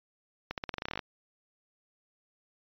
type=accelerating click train; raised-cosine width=0.3 ms; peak=-18 dBFS; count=14; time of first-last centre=0.51-0.992 s; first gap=68 ms; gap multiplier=0.89; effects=resampled to 11025 Hz